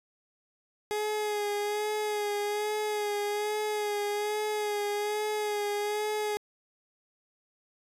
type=tone with vibrato; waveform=30% pulse; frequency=418 Hz; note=G#4; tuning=11 cents sharp; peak=-26 dBFS; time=0.91-6.37 s; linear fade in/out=0 ms; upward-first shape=sine; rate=1.2 Hz; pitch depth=30 cents each way; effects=resampled to 32000 Hz